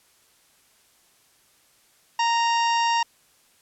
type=harmonic tone with a mistuned harmonic; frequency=930 Hz; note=A#5; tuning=4 cents flat; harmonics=1 / 2 / 3 / 4 / 5 / 6 / 7 / 8; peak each=-20 / -30 / -29 / -37 / -37 / -32 / -45 / -43 dBFS; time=2.19-3.03 s; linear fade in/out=5 ms; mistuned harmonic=7; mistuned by=-19 cents; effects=white hiss -60 dBFS RMS until 3.61 s + low-pass 12000 Hz 12 dB/octave